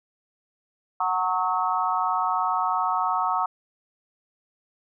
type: tone cluster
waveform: sine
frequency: 740 / 917 / 1104 / 1284 Hz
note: F#5 / A#5 / C#6 / E6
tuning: 0 / -29 / -7 / -46 cents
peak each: -27 dBFS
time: 1-3.46 s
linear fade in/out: 5 ms
effects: none